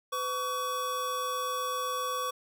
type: tone pair together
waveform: square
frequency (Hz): 504.6 / 1132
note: B4 / C#6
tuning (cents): +37 / +36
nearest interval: octave + major second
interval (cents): 1399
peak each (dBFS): -37 / -32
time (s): 0.12-2.31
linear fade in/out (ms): 10
effects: none